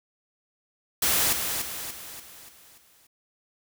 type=noise with echo; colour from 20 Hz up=white; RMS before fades=-23 dBFS; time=1.02-1.33 s; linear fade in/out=5 ms; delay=290 ms; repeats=6; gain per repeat=-6 dB; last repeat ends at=3.07 s; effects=none